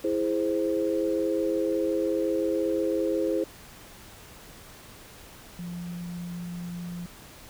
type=chord; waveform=sine; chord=E augmented; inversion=none; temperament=equal; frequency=329.6 / 415.3 / 523.3 Hz; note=E4 / G#4 / B#4; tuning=0 / 0 / 0 cents; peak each=-27 / -29 / -28 dBFS; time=0.04-3.44 s; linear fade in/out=5 ms
type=tone; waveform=sine; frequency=174.61 Hz; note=F3; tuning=in tune; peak=-33 dBFS; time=5.59-7.06 s; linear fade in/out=2 ms
effects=pink hiss -48 dBFS RMS until 7.49 s